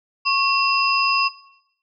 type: tone cluster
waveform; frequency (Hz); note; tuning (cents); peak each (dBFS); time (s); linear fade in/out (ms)
sine; 1097 / 2710 / 4984; C#6 / E7 / D#8; -18 / +47 / +2; -21; 0.25-1.29; 20
effects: noise-tail reverb RT60 0.8 s tail -17 dB re dry